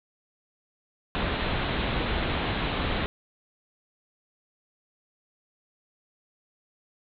pink low-pass noise, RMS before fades -28 dBFS, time 1.15-3.06 s, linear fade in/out 0 ms, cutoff 4000 Hz, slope 96 dB/octave, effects none

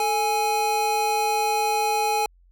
square tone pair together, 440 / 832.3 Hz, A4 / G#5, 0 / +4 cents, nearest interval major seventh, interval 1104 cents, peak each -28 / -22 dBFS, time 0-2.26 s, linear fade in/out 2 ms, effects added 44 Hz sine -53 dBFS peak until 2.51 s

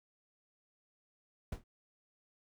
brown noise with exponential decay, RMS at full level -34 dBFS, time 1.52-1.64 s, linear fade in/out 5 ms, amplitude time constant 26 ms, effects none

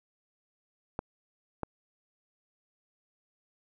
clicks, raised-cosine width 1 ms, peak -18 dBFS, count 2, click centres 0.991 / 1.633 s, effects none

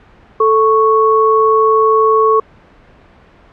sine tone pair together, 440 / 1107.5 Hz, A4 / C#6, 0 / -2 cents, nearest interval octave + major third, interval 1598 cents, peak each -10 dBFS, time 0.4-2.4 s, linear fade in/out 5 ms, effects pink hiss -44 dBFS RMS until 3.52 s + low-pass 2000 Hz 12 dB/octave

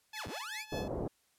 10% pulse tone with tremolo, 860 Hz, A5, 40 cents flat, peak -33 dBFS, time 0.13-0.88 s, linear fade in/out 5 ms, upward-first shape sine, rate 5.1 Hz, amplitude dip 75%
sawtooth linear two-way sweep, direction down then up, 2652 to 46.94 to 2652 Hz, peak -37 dBFS, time 0.14-0.66 s, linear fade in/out 50 ms, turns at 0.27 s
white low-pass noise, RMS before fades -37 dBFS, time 0.72-1.08 s, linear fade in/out 5 ms, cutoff 630 Hz, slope 24 dB/octave
effects white hiss -72 dBFS RMS until 1.38 s + low-pass 12000 Hz 12 dB/octave

